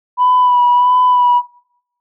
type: tone with vibrato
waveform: sine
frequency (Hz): 987.8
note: B5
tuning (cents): 0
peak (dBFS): -7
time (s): 0.17-1.42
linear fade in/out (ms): 50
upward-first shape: sine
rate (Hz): 1.5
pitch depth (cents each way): 25
effects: noise-tail reverb RT60 0.8 s tail -24 dB re dry + tanh soft clip ceiling -4 dBFS